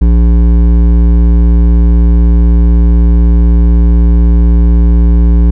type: tone with hard clipping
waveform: triangle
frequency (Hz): 58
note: A#1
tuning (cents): -8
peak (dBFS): -5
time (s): 0.01-5.51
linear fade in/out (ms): 10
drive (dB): 15
effects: none